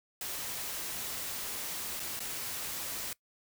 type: noise with dropouts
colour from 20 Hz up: white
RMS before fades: -38 dBFS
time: 0.21-3.13 s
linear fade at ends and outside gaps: 2 ms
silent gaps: 1.997-2.001 / 2.193-2.203 s
effects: noise-tail reverb RT60 0.1 s tail -21 dB re dry